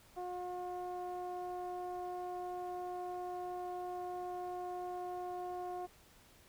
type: tone with low-pass filter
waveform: sawtooth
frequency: 359.4 Hz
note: F4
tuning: 50 cents sharp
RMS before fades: -42 dBFS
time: 0.16-5.87 s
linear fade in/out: 20 ms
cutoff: 820 Hz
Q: 3.8
effects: pink hiss -63 dBFS RMS until 6.48 s